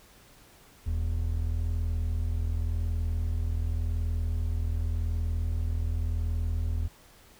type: tone pair together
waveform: triangle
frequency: 40.42 / 81.3 Hz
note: E1 / E2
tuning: -33 / -23 cents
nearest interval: octave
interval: 1210 cents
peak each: -28 / -26 dBFS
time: 0.86-6.88 s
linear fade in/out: 10 ms
effects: pink hiss -56 dBFS RMS until 7.39 s